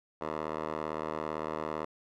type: tone with band-pass filter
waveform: 10% pulse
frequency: 77.78 Hz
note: D#2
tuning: in tune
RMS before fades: -36 dBFS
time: 0.21-1.85 s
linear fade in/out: 5 ms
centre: 800 Hz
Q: 1.9
effects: none